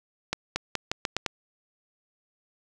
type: accelerating click train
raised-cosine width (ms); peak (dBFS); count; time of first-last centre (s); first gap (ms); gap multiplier
0.2; -9; 7; 0.33-1.263; 230; 0.84
effects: none